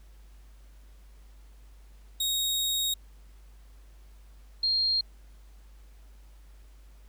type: tone pair in turn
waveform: sawtooth / sine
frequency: 3760 / 4220 Hz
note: A#7 / C8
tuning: +14 / +14 cents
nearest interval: major second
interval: 200 cents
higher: second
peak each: -23 dBFS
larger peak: neither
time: 2.2-2.94 / 4.63-5.01 s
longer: first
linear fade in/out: 5 ms
effects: added 50 Hz sine -49 dBFS peak until 7.08 s + pink hiss -64 dBFS RMS until 7.08 s